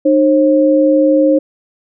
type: tone pair together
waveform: sine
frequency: 304.2 / 537 Hz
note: D#4 / C5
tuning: -39 / +45 cents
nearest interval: minor seventh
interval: 984 cents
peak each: -10 dBFS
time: 0.05-1.39 s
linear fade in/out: 10 ms
effects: none